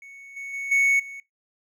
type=tone with level steps; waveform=triangle; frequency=2217 Hz; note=C#7; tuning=in tune; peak=-40 / -31 / -27 / -15 / -34 dBFS; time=0.02-1.2 s; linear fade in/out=2 ms; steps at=0.36 / 0.53 / 0.71 / 0.99 s; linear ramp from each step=10 ms; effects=noise-tail reverb RT60 0.2 s tail -22 dB re dry